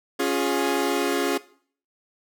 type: chord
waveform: sawtooth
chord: Db major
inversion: none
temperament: equal with one note detuned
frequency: 277.2 / 353.3 / 415.3 Hz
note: Db4 / F4 / Ab4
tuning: 0 / +20 / 0 cents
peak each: -22 dBFS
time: 0.19-1.38 s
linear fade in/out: 10 ms
effects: noise-tail reverb RT60 0.5 s tail -18 dB re dry